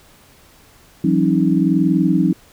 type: tone cluster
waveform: sine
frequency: 169.8 / 190.4 / 273 / 314.1 Hz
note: F3 / F#3 / C#4 / D#4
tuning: -48 / +50 / -26 / +16 cents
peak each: -18 dBFS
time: 1.04-2.33 s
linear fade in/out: 5 ms
effects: pink hiss -49 dBFS RMS until 2.52 s